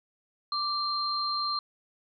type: tone pair together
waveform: sine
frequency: 1174.7 / 4168 Hz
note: D6 / C8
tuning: 0 / -7 cents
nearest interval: octave + minor seventh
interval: 2193 cents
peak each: -30 / -30 dBFS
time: 0.52-1.59 s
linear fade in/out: 2 ms
effects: none